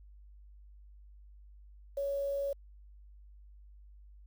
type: tone with quantisation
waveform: sine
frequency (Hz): 559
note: C#5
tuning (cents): +14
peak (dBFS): -31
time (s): 1.97-2.53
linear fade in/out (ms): 5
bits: 9
effects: added 50 Hz sine -52 dBFS peak until 4.26 s